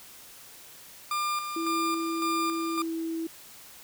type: tone with tremolo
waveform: 40% pulse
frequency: 1200 Hz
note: D6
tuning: 37 cents sharp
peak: -26 dBFS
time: 1.11-2.82 s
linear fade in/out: 2 ms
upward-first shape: square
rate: 1.8 Hz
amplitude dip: 50%
type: tone with pitch glide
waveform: sine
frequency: 330 to 327.3 Hz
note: E4 to E4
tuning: +2 to -12 cents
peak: -29 dBFS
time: 1.56-3.27 s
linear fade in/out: 5 ms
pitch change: -14 cents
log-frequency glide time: 2.73-2.92 s
effects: white hiss -49 dBFS RMS until 3.83 s

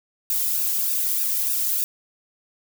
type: noise with flanger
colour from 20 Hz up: violet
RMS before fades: -23 dBFS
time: 0.3-1.84 s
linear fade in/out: 0 ms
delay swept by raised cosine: 0.94 to 1.84 ms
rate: 3.3 Hz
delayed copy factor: -0.9
effects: none

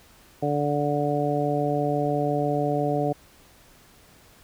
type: harmonic tone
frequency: 145.9 Hz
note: D3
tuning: 11 cents flat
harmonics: 1 / 2 / 3 / 4 / 5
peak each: -28 / -28 / -28 / -28 / -28 dBFS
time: 0.42-3.13 s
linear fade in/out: 10 ms
effects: pink hiss -54 dBFS RMS until 4.43 s

